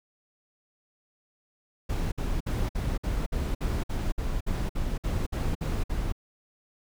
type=noise bursts; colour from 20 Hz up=brown; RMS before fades=-28 dBFS; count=15; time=1.89-6.124 s; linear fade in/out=10 ms; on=230 ms; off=56 ms; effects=none